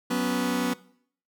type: chord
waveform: sawtooth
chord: F# suspended fourth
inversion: none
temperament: just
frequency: 185 / 246.7 / 277.5 Hz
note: F#3 / B3 / C#4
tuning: 0 / -2 / +2 cents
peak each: -27 / -22 / -26 dBFS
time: 0.1-0.74 s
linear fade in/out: 10 ms
effects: noise-tail reverb RT60 0.6 s tail -20 dB re dry